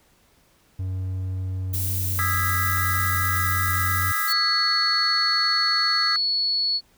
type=tone with pitch glide; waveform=triangle; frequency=93.4 to 91.74 Hz; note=F#2 to F#2; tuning=+17 to -14 cents; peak=-23 dBFS; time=0.79-4.12 s; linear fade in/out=5 ms; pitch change=-31 cents; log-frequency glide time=1.74-2.28 s
type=noise; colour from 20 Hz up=violet; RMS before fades=-28 dBFS; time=1.73-4.33 s; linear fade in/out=10 ms
type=chord; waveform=triangle; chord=E major seventh; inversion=third; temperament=just; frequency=1236.1 / 1318.5 / 1648.1 / 1977.8 Hz; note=D#6 / E6 / G#6 / B6; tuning=-12 / 0 / -14 / +2 cents; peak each=-27 dBFS; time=2.19-6.16 s; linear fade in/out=0 ms
type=tone; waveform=sine; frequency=4400 Hz; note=C#8; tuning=14 cents flat; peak=-20 dBFS; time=4.27-6.81 s; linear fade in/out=50 ms
effects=pink hiss -60 dBFS RMS until 6.97 s